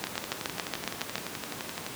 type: two click trains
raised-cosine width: 0.2 ms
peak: -11 / -16 dBFS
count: 9 / 22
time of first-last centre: 0.04-1.156 / 0.07-1.865 s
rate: 7.17 / 11.7 Hz
effects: pink hiss -39 dBFS RMS until 1.95 s + high-pass 150 Hz 12 dB/octave